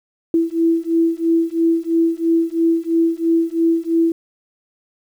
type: beating tone pair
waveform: sine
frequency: 329.6 / 332.6 Hz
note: E4 / E4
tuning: 0 / +16 cents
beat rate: 3 Hz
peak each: -17 dBFS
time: 0.34-4.12 s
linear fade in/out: 2 ms
effects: 8-bit